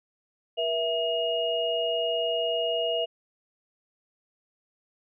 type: tone cluster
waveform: sine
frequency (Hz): 478.9 / 659 / 2865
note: A#4 / E5 / F7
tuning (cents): +47 / -1 / +44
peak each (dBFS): -30 / -27 / -30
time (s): 0.57-3.06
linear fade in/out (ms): 20
effects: none